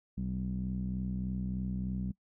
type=tone with low-pass filter; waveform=sawtooth; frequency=63.3 Hz; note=B1; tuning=43 cents sharp; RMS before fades=-35 dBFS; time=0.17-2.12 s; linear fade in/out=10 ms; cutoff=200 Hz; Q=6; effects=noise-tail reverb RT60 0.1 s tail -23 dB re dry